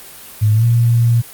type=tone with pitch glide; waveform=sine; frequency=106.7 to 117.71 Hz; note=G#2 to A#2; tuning=+47 to +17 cents; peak=-9 dBFS; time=0.41-1.22 s; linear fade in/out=20 ms; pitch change=+170 cents; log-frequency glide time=0.53-0.65 s; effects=white hiss -36 dBFS RMS until 1.33 s + Opus 32 kbps